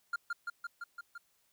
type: tone with echo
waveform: triangle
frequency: 1400 Hz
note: F6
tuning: 4 cents sharp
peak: -29 dBFS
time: 0.13-0.16 s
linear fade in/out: 5 ms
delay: 170 ms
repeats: 6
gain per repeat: -2 dB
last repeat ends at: 1.18 s
effects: white hiss -73 dBFS RMS until 1.52 s